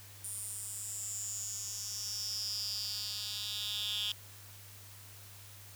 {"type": "tone with high-pass filter sweep", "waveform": "10% pulse", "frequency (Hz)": 207.7, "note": "G#3", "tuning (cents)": 0, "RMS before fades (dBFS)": -39, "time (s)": [0.24, 4.12], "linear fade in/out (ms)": 2, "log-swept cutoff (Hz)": [9400, 3300], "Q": 6.3, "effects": ["added 100 Hz sine -54 dBFS peak until 5.75 s", "white hiss -54 dBFS RMS until 5.75 s"]}